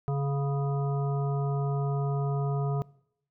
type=harmonic tone with a mistuned harmonic; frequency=140.2 Hz; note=C#3; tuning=20 cents sharp; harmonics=1 / 3 / 5 / 7 / 9; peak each=-26 / -35 / -38 / -44 / -43 dBFS; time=0.08-2.82 s; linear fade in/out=0 ms; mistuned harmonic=9; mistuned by=-28 cents; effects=noise-tail reverb RT60 0.7 s tail -22 dB re dry